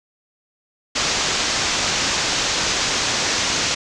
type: low-pass noise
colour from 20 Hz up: white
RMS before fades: -21 dBFS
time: 0.95-3.75 s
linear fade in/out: 10 ms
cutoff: 6900 Hz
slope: 48 dB/octave
effects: none